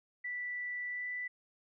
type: tone with pitch glide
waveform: sine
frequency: 1969 to 1981.6 Hz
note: B6 to B6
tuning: -6 to +5 cents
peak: -36 dBFS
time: 0.24-1.28 s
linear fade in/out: 10 ms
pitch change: +11 cents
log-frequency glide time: 0.89-1.07 s
effects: none